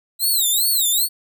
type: tone with vibrato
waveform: 5% pulse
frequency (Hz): 3951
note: B7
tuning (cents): 0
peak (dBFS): -9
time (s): 0.19-1.09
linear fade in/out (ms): 50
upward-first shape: sine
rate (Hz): 2.5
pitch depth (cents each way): 200
effects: none